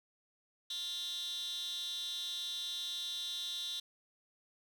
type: tone with high-pass filter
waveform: 15% pulse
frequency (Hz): 352.1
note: F4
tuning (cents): +14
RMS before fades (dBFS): -40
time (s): 0.7-3.8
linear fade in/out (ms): 5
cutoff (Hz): 3700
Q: 7.6
effects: none